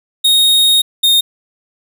45% pulse tone pair in turn, 3730 / 3689 Hz, A#7 / A#7, 0 / -19 cents, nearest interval unison, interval 19 cents, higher first, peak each -8 dBFS, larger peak neither, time 0.24-0.82 / 1.03-1.21 s, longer first, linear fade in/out 10 ms, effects none

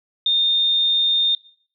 sine tone, 3643 Hz, A#7, 41 cents flat, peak -15 dBFS, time 0.26-1.35 s, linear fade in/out 2 ms, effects noise-tail reverb RT60 0.5 s tail -18 dB re dry

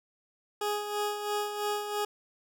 20% pulse tone with tremolo, 415.3 Hz, G#4, in tune, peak -23 dBFS, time 0.61-2.05 s, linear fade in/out 5 ms, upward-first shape sine, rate 3 Hz, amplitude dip 55%, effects none

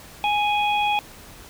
harmonic tone, 830.6 Hz, G#5, in tune, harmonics 1 / 3 / 4, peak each -20 / -25 / -29 dBFS, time 0.24-0.99 s, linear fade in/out 0 ms, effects pink hiss -44 dBFS RMS until 1.49 s

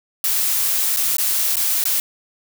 blue noise with dropouts, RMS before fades -19 dBFS, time 0.24-2 s, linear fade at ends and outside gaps 1 ms, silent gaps 0.963-0.97 / 1.168-1.183 / 1.557-1.568 / 1.84-1.854 s, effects none

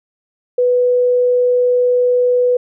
sine tone, 494.2 Hz, B4, 1 cent sharp, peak -10 dBFS, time 0.58-2.57 s, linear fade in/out 5 ms, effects none

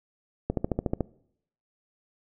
click train, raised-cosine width 2 ms, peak -12 dBFS, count 8, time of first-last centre 0.5-1.007 s, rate 13.8 Hz, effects noise-tail reverb RT60 0.7 s tail -22 dB re dry

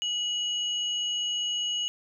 sine tone pair together, 2920 / 6555 Hz, F#7 / G#8, -24 / -24 cents, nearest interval octave + major second, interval 1400 cents, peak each -27 / -37 dBFS, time 0.02-1.88 s, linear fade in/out 0 ms, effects none

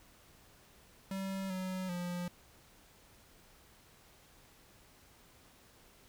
square tone with pitch steps, 192.8 / 186.2 / 176.5 Hz, G3 / F#3 / F3, -28 / +11 / +19 cents, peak -37 dBFS, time 1.11-2.28 s, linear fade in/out 2 ms, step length 390 ms, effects pink hiss -62 dBFS RMS until 6.08 s

